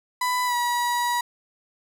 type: tone with pitch glide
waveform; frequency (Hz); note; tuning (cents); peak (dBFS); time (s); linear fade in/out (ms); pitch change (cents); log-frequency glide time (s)
35% pulse; 996 to 965.4; B5 to B5; +14 to -40; -20; 0.21-1.21; 5; -54; 0.45-0.55
effects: none